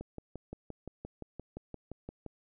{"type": "click train", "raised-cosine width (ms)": 2, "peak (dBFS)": -28, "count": 14, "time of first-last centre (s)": [0.01, 2.263], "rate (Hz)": 5.77, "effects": []}